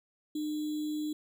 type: tone with sample-and-hold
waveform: sine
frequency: 303.1 Hz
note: D#4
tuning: 45 cents flat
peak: -31 dBFS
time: 0.35-1.13 s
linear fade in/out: 5 ms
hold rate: 3675 Hz
effects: none